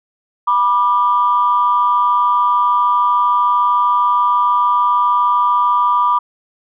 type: tone pair together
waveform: sine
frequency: 980.3 / 1187 Hz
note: B5 / D6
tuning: -13 / +18 cents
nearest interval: minor third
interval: 331 cents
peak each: -13 dBFS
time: 0.47-6.19 s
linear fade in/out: 10 ms
effects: tanh soft clip ceiling -3 dBFS